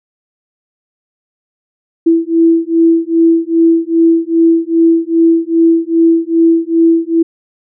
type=beating tone pair; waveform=sine; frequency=329.6 / 332.1 Hz; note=E4 / E4; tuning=0 / +13 cents; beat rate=2.5 Hz; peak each=-10 dBFS; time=2.06-7.23 s; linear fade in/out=10 ms; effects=none